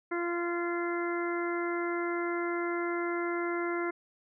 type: harmonic tone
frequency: 345.3 Hz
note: F4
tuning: 20 cents flat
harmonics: 1 / 2 / 3 / 4 / 5 / 6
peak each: -31 / -40 / -40 / -38 / -43 / -40 dBFS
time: 0.11-3.91 s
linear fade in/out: 10 ms
effects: none